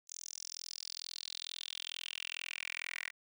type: tone with high-pass filter sweep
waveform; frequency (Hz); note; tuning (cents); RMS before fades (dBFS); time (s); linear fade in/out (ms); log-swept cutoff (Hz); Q
10% pulse; 42.23; E1; +43; -44; 0.07-3.12; 50; 6500 to 2000; 4.8
effects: none